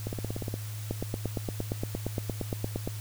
two click trains, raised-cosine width 2 ms, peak -20 / -17 dBFS, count 9 / 18, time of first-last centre 0.07-0.541 / 0.91-2.875 s, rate 17 / 8.65 Hz, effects added 106 Hz sine -35 dBFS peak until 3 s + white hiss -46 dBFS RMS until 3 s

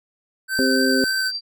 square tone with vibrato, 1538 Hz, G6, 33 cents flat, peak -22 dBFS, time 0.48-1.32 s, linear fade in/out 50 ms, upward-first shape sine, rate 3.4 Hz, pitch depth 11 cents each way
sine tone with tremolo, 4699 Hz, D8, in tune, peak -23 dBFS, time 0.53-1.41 s, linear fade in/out 50 ms, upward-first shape square, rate 11 Hz, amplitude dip 30%
harmonic tone, 131.6 Hz, C3, 10 cents sharp, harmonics 2 / 3 / 4, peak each -19 / -23 / -25 dBFS, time 0.59-1.04 s, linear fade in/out 0 ms
effects none

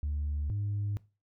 sine tone pair in turn, 73.42 / 102.43 Hz, D2 / G#2, 0 / -23 cents, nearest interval tritone, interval 577 cents, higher second, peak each -28 dBFS, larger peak neither, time 0.03-0.5 / 0.5-0.97 s, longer neither, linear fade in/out 0 ms, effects noise-tail reverb RT60 0.3 s tail -21 dB re dry + tanh soft clip ceiling -27 dBFS

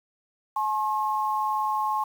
sine tone pair together, 854 / 1076 Hz, G#5 / C6, +48 / +48 cents, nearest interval major third, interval 400 cents, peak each -26 dBFS, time 0.56-2.04 s, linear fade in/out 5 ms, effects 8-bit

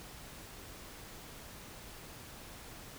silence, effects pink hiss -50 dBFS RMS until 2.98 s

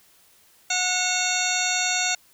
harmonic tone with a mistuned harmonic, 730 Hz, F#5, 24 cents flat, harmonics 1 / 2 / 3 / 4 / 5 / 6 / 8 / 9 / 10, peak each -30 / -30 / -30 / -30 / -30 / -30 / -30 / -30 / -30 dBFS, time 0.7-2.15 s, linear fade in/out 5 ms, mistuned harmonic 4, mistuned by -120 cents, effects white hiss -57 dBFS RMS until 2.33 s

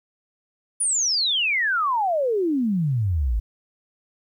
sine exponential sweep, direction down, 9956 to 50.4 Hz, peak -19 dBFS, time 0.8-3.4 s, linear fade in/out 10 ms, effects 10-bit

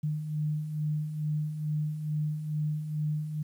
sine beating tone pair, 150 / 152.3 Hz, D3 / D#3, +37 / -37 cents, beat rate 2.3 Hz, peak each -37 / -29 dBFS, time 0.03-3.43 s, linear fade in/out 10 ms, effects 10-bit

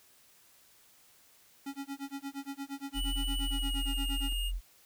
square tone with tremolo, 277.2 Hz, C#4, in tune, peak -36 dBFS, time 1.66-4.33 s, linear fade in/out 5 ms, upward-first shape sine, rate 8.6 Hz, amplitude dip 100%
square tone with pitch glide, 2960 to 2843 Hz, F#7 to F7, 0 to +30 cents, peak -36 dBFS, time 2.93-4.52 s, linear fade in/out 50 ms, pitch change -70 cents, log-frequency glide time 3.4-3.93 s
sine tone, 43.1 Hz, F1, 22 cents flat, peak -31 dBFS, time 2.94-4.61 s, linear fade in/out 50 ms
effects white hiss -62 dBFS RMS until 4.85 s

